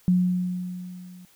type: tone with level ramp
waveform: sine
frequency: 180.7 Hz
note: F#3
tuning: 41 cents flat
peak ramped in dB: -15 to -43 dBFS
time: 0.08-1.25 s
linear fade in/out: 0 ms
effects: white hiss -58 dBFS RMS until 1.35 s